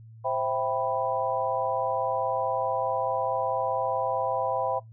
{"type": "chord", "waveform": "sine", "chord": "C major seventh", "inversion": "none", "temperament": "equal", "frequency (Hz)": [523.3, 659.3, 784, 987.8], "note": ["C5", "E5", "G5", "B5"], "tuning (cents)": [0, 0, 0, 0], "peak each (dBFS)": -30, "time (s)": [0.24, 4.8], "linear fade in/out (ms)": 20, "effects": ["noise-tail reverb RT60 0.2 s tail -25 dB re dry", "added 112 Hz sine -45 dBFS peak until 4.92 s"]}